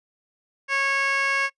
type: tone with band-pass filter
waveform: 15% pulse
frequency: 549 Hz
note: C#5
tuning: 17 cents flat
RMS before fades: -23 dBFS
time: 0.68-1.5 s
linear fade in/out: 50 ms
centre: 2300 Hz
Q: 1.5
effects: noise-tail reverb RT60 0.1 s tail -22 dB re dry + resampled to 24000 Hz